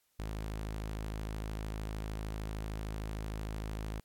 sawtooth tone, 53.2 Hz, G#1, 42 cents sharp, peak -33 dBFS, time 0.19-4 s, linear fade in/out 5 ms, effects white hiss -75 dBFS RMS until 4.04 s + AAC 64 kbps

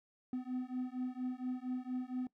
triangle beating tone pair, 250.9 / 255.2 Hz, B3 / C4, +28 / -43 cents, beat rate 4.3 Hz, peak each -38 / -38 dBFS, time 0.33-2.27 s, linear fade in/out 2 ms, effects noise-tail reverb RT60 0.1 s tail -20 dB re dry

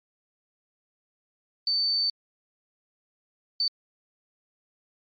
sine tone bursts at uneven times, 4549 Hz, C#8, 44 cents sharp, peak -22 dBFS, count 2, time 1.67-2.1 / 3.6-3.68 s, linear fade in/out 2 ms, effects MP3 32 kbps

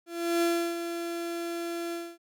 35% pulse tone with ADSR envelope, 340 Hz, F4, 46 cents flat, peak -21 dBFS, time 0.06-2.18 s, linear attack 360 ms, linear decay 330 ms, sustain -9 dB, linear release 250 ms, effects none

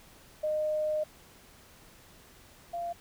sine tone pair in turn, 613 / 689 Hz, D#5 / F5, -26 / -24 cents, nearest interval major second, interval 202 cents, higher second, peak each -27 / -32 dBFS, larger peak first, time 0.43-1.04 / 2.73-2.93 s, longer first, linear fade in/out 10 ms, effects pink hiss -56 dBFS RMS until 3 s

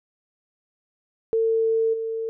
sine tone with level steps, 449.6 Hz, A4, 37 cents sharp, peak -18 / -25 dBFS, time 1.33-2.29 s, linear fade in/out 0 ms, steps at 1.93 s, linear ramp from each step 10 ms, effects none

